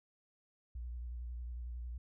sine tone with vibrato, 60 Hz, B1, 49 cents flat, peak -40 dBFS, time 0.75-1.98 s, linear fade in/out 5 ms, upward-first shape square, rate 11 Hz, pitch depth 42 cents each way, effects none

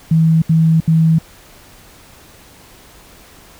sine tone bursts, 161.6 Hz, E3, 34 cents flat, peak -8 dBFS, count 3, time 0.11-1.186 s, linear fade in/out 5 ms, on 310 ms, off 73 ms, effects pink hiss -43 dBFS RMS until 3.59 s

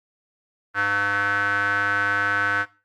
square tone with band-pass filter, 101.1 Hz, G#2, 46 cents flat, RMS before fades -22 dBFS, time 0.74-2.66 s, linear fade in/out 50 ms, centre 1500 Hz, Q 7.5, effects noise-tail reverb RT60 0.3 s tail -17 dB re dry + Opus 32 kbps

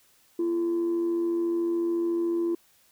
sine tone with amplitude modulation, 340 Hz, F4, 46 cents flat, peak -20 dBFS, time 0.39-2.55 s, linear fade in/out 5 ms, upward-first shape sine, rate 93.9 Hz, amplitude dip 40%, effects tanh soft clip ceiling -21 dBFS + white hiss -62 dBFS RMS until 2.91 s

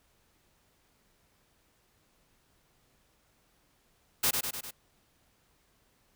white noise with echo, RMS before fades -26 dBFS, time 4.23-4.31 s, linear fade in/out 10 ms, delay 100 ms, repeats 4, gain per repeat -4 dB, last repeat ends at 4.71 s, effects pink hiss -69 dBFS RMS until 6.15 s

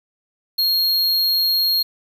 square tone, 4259 Hz, C8, 30 cents sharp, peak -16 dBFS, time 0.58-1.83 s, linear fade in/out 10 ms, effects 8-bit

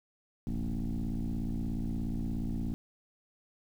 sine tone with frequency modulation, 103.83 Hz, G#2, in tune, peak -29 dBFS, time 0.47-2.74 s, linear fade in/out 0 ms, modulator 56.9 Hz, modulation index 3, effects tanh soft clip ceiling -28 dBFS + 10-bit

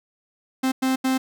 45% pulse tone bursts at uneven times, 261.6 Hz, C4, in tune, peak -19 dBFS, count 3, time 0.63-0.72 / 0.82-0.96 / 1.04-1.18 s, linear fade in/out 10 ms, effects none

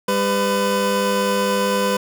25% pulse tone pair together, 199.3 / 502.8 Hz, G3 / B4, +29 / +31 cents, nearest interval octave + major third, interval 1602 cents, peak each -18 / -15 dBFS, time 0.08-1.97 s, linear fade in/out 5 ms, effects none

